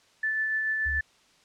sine tone with tremolo, 1753 Hz, A6, 7 cents flat, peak -24 dBFS, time 0.23-1.01 s, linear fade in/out 5 ms, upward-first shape sine, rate 6.9 Hz, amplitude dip 25%
sine tone, 71 Hz, C#2, 42 cents sharp, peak -31 dBFS, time 0.85-1.01 s, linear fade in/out 20 ms
effects white hiss -61 dBFS RMS until 1.44 s + low-pass 6000 Hz 12 dB/octave

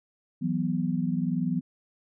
sine chord, E suspended second, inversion none, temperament just, 164.81 / 185.42 / 247.2 Hz, E3 / F#3 / B3, 0 / +4 / +2 cents, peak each -29 dBFS, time 0.41-1.61 s, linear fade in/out 20 ms, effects none

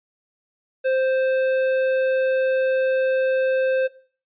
triangle tone with hard clipping, 523.3 Hz, C5, in tune, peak -20 dBFS, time 0.84-3.88 s, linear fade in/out 20 ms, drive 14 dB, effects noise-tail reverb RT60 0.4 s tail -17 dB re dry + resampled to 8000 Hz

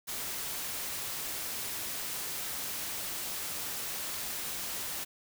white noise, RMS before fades -37 dBFS, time 0.07-5.05 s, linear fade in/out 20 ms, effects none

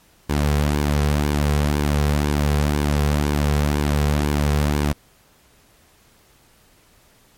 sawtooth tone with flanger, 73.42 Hz, D2, in tune, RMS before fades -19 dBFS, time 0.29-4.93 s, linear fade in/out 10 ms, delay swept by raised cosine 1.5 to 3.4 ms, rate 2 Hz, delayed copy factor -0.5, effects pink hiss -55 dBFS RMS until 7.37 s + MP3 64 kbps

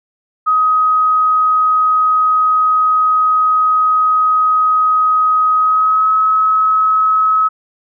sine tone with pitch glide, 1260 to 1282.8 Hz, D#6 to E6, +21 to -48 cents, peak -9 dBFS, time 0.46-7.49 s, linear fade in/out 20 ms, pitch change +31 cents, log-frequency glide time 5.57-6.1 s, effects none

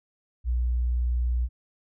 sine tone, 60.6 Hz, B1, 32 cents flat, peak -22 dBFS, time 0.44-1.49 s, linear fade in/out 50 ms, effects none

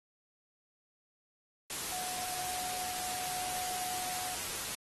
sine tone in noise, 732 Hz, F#5, 19 cents flat, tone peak -40 dBFS, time 1.92-4.35 s, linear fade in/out 2 ms, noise white, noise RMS -38 dBFS, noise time 1.7-4.75 s, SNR -5 dB, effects AAC 32 kbps

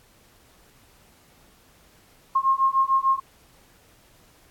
sine beating tone pair, 1068 / 1074.7 Hz, C6 / C6, +35 / +46 cents, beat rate 6.7 Hz, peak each -21 dBFS, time 2.35-3.2 s, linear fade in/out 10 ms, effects pink hiss -57 dBFS RMS until 4.5 s + AAC 64 kbps

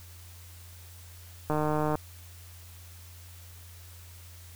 click train, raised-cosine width 1 ms, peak -15 dBFS, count 70, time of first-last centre 1.5-1.954 s, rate 152 Hz, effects added 87 Hz sine -47 dBFS peak until 4.55 s + white hiss -53 dBFS RMS until 4.55 s

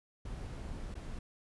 brown noise with dropouts, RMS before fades -42 dBFS, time 0.25-1.19 s, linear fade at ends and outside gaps 5 ms, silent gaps 0.943-0.952 s, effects resampled to 24000 Hz

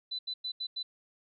sine tone bursts at uneven times, 4000 Hz, B7, 21 cents sharp, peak -33 dBFS, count 5, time 0.11-0.19 / 0.27-0.34 / 0.44-0.52 / 0.6-0.67 / 0.76-0.83 s, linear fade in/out 10 ms, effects none

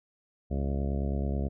harmonic tone, 69.3 Hz, C#2, in tune, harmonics 1 / 2 / 3 / 4 / 5 / 6 / 7 / 8 / 9 / 10, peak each -29 / -35 / -35 / -41 / -43 / -42 / -48 / -44 / -45 / -47 dBFS, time 0.5-1.49 s, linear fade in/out 20 ms, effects none

